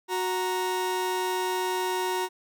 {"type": "tone pair together", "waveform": "40% pulse", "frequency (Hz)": [368.1, 932], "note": ["F#4", "A#5"], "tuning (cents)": [-9, -1], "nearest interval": "octave + major third", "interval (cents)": 1608, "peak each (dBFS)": -28, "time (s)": [0.08, 2.29], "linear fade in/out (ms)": 50, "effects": []}